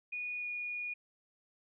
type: tone with pitch glide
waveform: sine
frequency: 2460 to 2446 Hz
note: D#7 to D#7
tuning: -20 to -30 cents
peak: -36 dBFS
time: 0.12-0.94 s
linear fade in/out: 10 ms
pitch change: -10 cents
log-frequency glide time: 0.38-0.47 s
effects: none